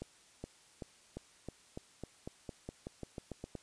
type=accelerating click train; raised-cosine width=2 ms; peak=-28 dBFS; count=16; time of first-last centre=0.02-3.553 s; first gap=420 ms; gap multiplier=0.91; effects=white hiss -63 dBFS RMS until 3.62 s + resampled to 22050 Hz